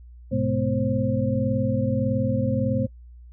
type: tone cluster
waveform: sine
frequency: 103.6 / 125.2 / 212.4 / 250.6 / 530 Hz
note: G#2 / B2 / G#3 / B3 / C5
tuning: -4 / +24 / +39 / +25 / +22 cents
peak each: -27 dBFS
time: 0.31-2.87 s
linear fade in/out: 20 ms
effects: noise-tail reverb RT60 0.1 s tail -23 dB re dry + added 60 Hz sine -42 dBFS peak until 3.32 s